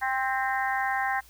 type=harmonic tone with a mistuned harmonic; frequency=263.2 Hz; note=C4; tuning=10 cents sharp; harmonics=3 / 4 / 5 / 6 / 7 / 8; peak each=-28 / -33 / -41 / -32 / -31 / -39 dBFS; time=0.01-1.21 s; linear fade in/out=20 ms; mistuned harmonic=8; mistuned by=-51 cents; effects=added 60 Hz sine -56 dBFS peak until 1.29 s + white hiss -56 dBFS RMS until 1.29 s